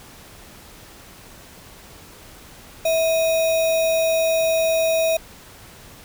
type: tone with sample-and-hold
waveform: sine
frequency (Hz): 650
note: E5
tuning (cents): -24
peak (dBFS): -16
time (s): 2.85-5.17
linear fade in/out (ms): 5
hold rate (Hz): 3150
effects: pink hiss -44 dBFS RMS until 6.04 s